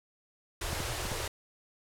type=band-stop noise; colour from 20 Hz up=pink; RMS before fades=-35 dBFS; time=0.61-1.28 s; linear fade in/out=5 ms; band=130 to 320 Hz; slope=48 dB/octave
type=clicks; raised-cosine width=5 ms; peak=-25 dBFS; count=4; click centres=0.731 / 0.804 / 1.054 / 1.118 s
effects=low-pass 12000 Hz 12 dB/octave